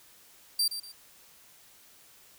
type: tone with echo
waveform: sawtooth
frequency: 4699 Hz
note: D8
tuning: in tune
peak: -21 dBFS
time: 0.59-0.68 s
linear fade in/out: 5 ms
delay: 120 ms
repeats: 2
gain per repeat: -10 dB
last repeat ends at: 0.92 s
effects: white hiss -57 dBFS RMS until 2.38 s